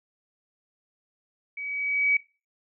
sine tone with level ramp, 2273 Hz, C#7, 43 cents sharp, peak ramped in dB -33 to -18 dBFS, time 1.57-2.17 s, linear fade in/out 5 ms, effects noise-tail reverb RT60 0.3 s tail -18 dB re dry

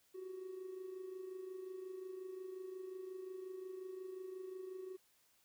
triangle tone with amplitude modulation, 373.6 Hz, F#4, 17 cents sharp, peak -39 dBFS, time 0.14-4.97 s, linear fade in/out 20 ms, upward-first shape sine, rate 25.6 Hz, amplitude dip 65%, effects tanh soft clip ceiling -40 dBFS + white hiss -73 dBFS RMS until 5.44 s

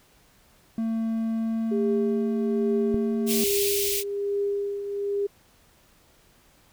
triangle tone, 225.1 Hz, A3, 40 cents sharp, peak -22 dBFS, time 0.78-3.44 s, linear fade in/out 2 ms
sine tone with tremolo, 403.1 Hz, G4, 48 cents sharp, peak -22 dBFS, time 1.71-5.27 s, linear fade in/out 10 ms, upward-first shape triangle, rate 1.2 Hz, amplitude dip 60%
click, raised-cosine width 3 ms, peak -17 dBFS, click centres 2.944 s
white band-stop noise, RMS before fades -27 dBFS, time 3.26-4.04 s, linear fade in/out 50 ms, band 120 to 2200 Hz, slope 48 dB/octave
effects pink hiss -59 dBFS RMS until 6.72 s

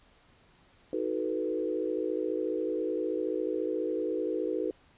sine chord, B dominant seventh, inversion first, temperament equal with one note detuned, 315.3 / 370 / 440 / 493.9 Hz, D#4 / F#4 / A4 / B4, +23 / 0 / 0 / 0 cents, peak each -34 dBFS, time 0.93-4.71 s, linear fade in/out 2 ms, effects pink hiss -62 dBFS RMS until 4.97 s + resampled to 8000 Hz

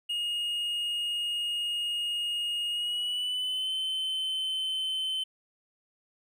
triangle tone with pitch glide, 2862 to 3067 Hz, F7 to G7, +42 to -38 cents, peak -27 dBFS, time 0.09-5.24 s, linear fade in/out 10 ms, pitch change +120 cents, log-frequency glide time 2.7-3.72 s, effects none

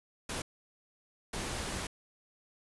pink noise bursts at uneven times, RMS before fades -37 dBFS, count 2, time 0.29-0.42 / 1.33-1.87 s, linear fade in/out 5 ms, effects resampled to 24000 Hz

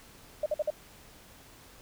sine tone bursts, 605 Hz, D#5, 49 cents flat, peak -25 dBFS, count 4, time 0.43-0.704 s, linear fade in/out 5 ms, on 31 ms, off 50 ms, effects pink hiss -54 dBFS RMS until 1.81 s

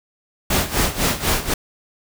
pink noise with tremolo, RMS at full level -17 dBFS, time 0.5-1.54 s, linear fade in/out 5 ms, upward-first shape sine, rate 4 Hz, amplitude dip 80%, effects none

